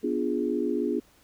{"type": "chord", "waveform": "sine", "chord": "B diminished seventh", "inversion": "none", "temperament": "equal", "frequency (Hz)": [246.9, 293.7, 349.2, 415.3], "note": ["B3", "D4", "F4", "Ab4"], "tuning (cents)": [0, 0, 0, 0], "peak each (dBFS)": -30, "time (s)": [0.03, 1], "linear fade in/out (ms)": 10, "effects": ["pink hiss -60 dBFS RMS until 1.23 s"]}